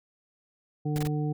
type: harmonic tone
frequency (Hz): 149.9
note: D3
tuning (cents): +36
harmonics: 1 / 2 / 3 / 5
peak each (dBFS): -27 / -33 / -37 / -41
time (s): 0.85-1.33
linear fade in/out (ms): 10
type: noise bursts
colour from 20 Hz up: pink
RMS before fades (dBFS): -36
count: 3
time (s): 0.96-1.073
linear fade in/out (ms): 0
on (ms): 23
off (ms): 22
effects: none